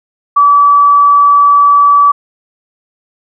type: tone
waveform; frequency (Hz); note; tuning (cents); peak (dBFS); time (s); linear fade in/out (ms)
sine; 1150; D6; -37; -3; 0.36-2.12; 10
effects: none